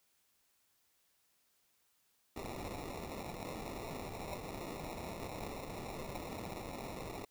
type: noise with sample-and-hold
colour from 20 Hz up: blue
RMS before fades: -44 dBFS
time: 2.36-7.25 s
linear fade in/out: 5 ms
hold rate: 1575 Hz
effects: white hiss -75 dBFS RMS until 7.3 s